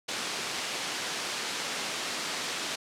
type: band-pass noise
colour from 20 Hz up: white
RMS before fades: -34 dBFS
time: 0.08-2.76 s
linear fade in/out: 10 ms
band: 190 to 5300 Hz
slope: 12 dB/octave
effects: low-pass 11000 Hz 12 dB/octave